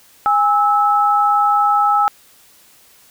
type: tone pair together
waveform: sine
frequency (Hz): 821.5 / 1304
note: G#5 / E6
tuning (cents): -19 / -19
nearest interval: minor sixth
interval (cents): 800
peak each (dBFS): -14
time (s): 0.26-2.08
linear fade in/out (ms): 0
effects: white hiss -49 dBFS RMS until 3.1 s